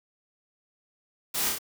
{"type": "noise with echo", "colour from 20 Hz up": "white", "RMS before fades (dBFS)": -30, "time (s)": [1.34, 1.5], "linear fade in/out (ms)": 10, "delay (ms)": 29, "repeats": 3, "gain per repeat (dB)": -2, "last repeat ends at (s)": 1.587, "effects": []}